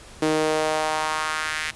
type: tone with high-pass filter sweep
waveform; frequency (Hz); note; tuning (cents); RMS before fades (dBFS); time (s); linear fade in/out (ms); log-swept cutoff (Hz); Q
sawtooth; 155.56; D#3; 0; -24; 0.22-1.71; 5; 340 to 2000; 2.1
effects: pink hiss -45 dBFS RMS until 1.75 s + resampled to 24000 Hz